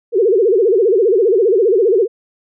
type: tone with vibrato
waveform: sine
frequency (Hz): 418.8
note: G#4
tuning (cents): +15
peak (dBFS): -9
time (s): 0.12-2.08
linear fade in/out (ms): 50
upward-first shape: sine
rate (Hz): 15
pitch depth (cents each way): 240
effects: none